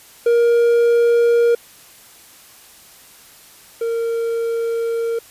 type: tone pair in turn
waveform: triangle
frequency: 470.9 / 461.2 Hz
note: A#4 / A#4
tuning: +18 / -19 cents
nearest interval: unison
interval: 37 cents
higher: first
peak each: -9 / -16 dBFS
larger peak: first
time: 0.26-1.55 / 3.81-5.19 s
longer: second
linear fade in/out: 5 ms
effects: white hiss -45 dBFS RMS until 5.3 s + resampled to 32000 Hz